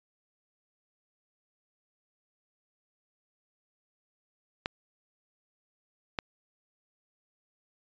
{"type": "clicks", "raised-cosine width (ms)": 0.3, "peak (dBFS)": -14, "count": 2, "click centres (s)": [4.659, 6.188], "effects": ["resampled to 16000 Hz"]}